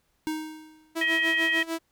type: tone with exponential decay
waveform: square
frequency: 312 Hz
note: D#4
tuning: 5 cents sharp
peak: -26 dBFS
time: 0.27-1.01 s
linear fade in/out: 0 ms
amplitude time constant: 160 ms
type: tone with tremolo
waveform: sawtooth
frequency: 328.3 Hz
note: E4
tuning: 7 cents flat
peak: -23 dBFS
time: 0.95-1.79 s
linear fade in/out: 20 ms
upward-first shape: sine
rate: 6.7 Hz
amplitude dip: 85%
type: harmonic tone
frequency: 634 Hz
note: D#5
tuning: 32 cents sharp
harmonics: 3 / 4 / 5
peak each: -23 / -31 / -31 dBFS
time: 1.01-1.63 s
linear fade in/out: 5 ms
effects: pink hiss -71 dBFS RMS until 1.91 s